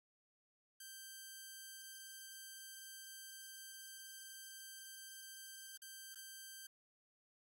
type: tone with dropouts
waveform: 5% pulse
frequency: 1568 Hz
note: G6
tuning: in tune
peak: -40 dBFS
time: 0.8-6.67 s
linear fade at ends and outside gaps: 5 ms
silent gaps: 5.775-5.818 / 6.147-6.156 s
effects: AAC 48 kbps